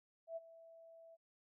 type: tone with ADSR envelope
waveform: sine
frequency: 659.3 Hz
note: E5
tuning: in tune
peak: -40 dBFS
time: 0.27-1.17 s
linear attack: 94 ms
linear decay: 28 ms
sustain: -17 dB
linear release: 31 ms
effects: none